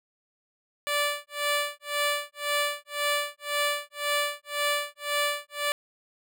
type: tone with tremolo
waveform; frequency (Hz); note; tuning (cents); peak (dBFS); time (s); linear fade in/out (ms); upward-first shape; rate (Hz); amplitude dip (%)
10% pulse; 583; D5; -13; -15; 0.87-5.72; 0; sine; 1.9; 100
effects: none